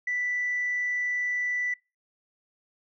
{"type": "tone", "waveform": "sine", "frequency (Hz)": 1975.5, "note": "B6", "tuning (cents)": 0, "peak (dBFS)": -25, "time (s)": [0.07, 1.74], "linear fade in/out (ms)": 5, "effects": ["noise-tail reverb RT60 0.3 s tail -26 dB re dry", "tanh soft clip ceiling -21 dBFS"]}